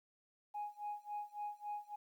sine tone with tremolo, 830.6 Hz, G#5, in tune, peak -37 dBFS, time 0.54-1.96 s, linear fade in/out 10 ms, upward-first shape sine, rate 3.6 Hz, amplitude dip 95%, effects tanh soft clip ceiling -36 dBFS + 12-bit

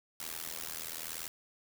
white noise with amplitude modulation, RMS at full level -37 dBFS, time 0.2-1.28 s, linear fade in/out 2 ms, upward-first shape sine, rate 80.8 Hz, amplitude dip 100%, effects none

